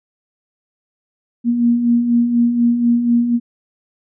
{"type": "beating tone pair", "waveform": "sine", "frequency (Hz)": [234, 238.1], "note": ["A#3", "A#3"], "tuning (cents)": [7, 37], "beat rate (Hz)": 4.1, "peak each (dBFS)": [-21, -12], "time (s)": [1.44, 3.4], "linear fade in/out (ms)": 50, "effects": []}